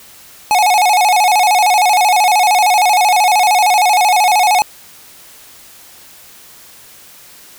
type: tone with vibrato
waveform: square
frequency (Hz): 786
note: G5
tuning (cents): +4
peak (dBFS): -9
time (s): 0.51-4.62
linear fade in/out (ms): 0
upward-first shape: square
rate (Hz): 13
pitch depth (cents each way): 130
effects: white hiss -40 dBFS RMS until 7.58 s